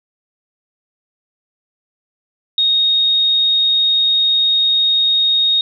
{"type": "tone", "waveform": "sine", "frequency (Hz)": 3729, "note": "A#7", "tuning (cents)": 0, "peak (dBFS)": -11, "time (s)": [2.58, 5.61], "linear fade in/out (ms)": 2, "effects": []}